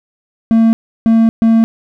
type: tone bursts at uneven times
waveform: triangle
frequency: 226 Hz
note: A3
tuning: 47 cents sharp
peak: -4 dBFS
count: 3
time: 0.51-0.73 / 1.06-1.29 / 1.42-1.64 s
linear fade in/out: 0 ms
effects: none